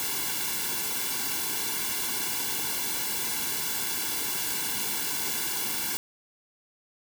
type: noise with comb filter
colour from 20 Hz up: white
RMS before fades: -30 dBFS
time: 0-5.97 s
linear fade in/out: 0 ms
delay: 1.6 ms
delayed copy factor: -0.95
effects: none